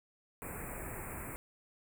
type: band-stop noise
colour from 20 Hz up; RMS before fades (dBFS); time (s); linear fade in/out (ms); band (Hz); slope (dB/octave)
pink; -43; 0.42-1.36; 0; 2500 to 7600; 96
effects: none